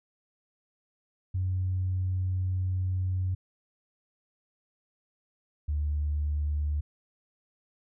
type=tone pair in turn; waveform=sine; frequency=92.5 / 74.25 Hz; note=F#2 / D2; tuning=0 / +20 cents; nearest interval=major third; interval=380 cents; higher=first; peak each=-25 dBFS; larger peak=neither; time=1.34-3.35 / 5.68-6.81 s; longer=first; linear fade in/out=10 ms; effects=tanh soft clip ceiling -21 dBFS